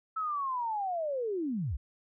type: linear sweep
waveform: sine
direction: down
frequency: 1316 to 49.76 Hz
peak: -30 dBFS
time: 0.16-1.77 s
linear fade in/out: 10 ms
effects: none